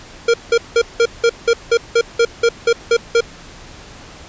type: tone bursts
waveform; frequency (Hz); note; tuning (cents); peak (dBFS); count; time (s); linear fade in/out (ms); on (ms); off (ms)
square; 466.2; A#4; 0; -10; 13; 0.28-3.207; 5; 59; 180
effects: pink hiss -38 dBFS RMS until 4.28 s + resampled to 16000 Hz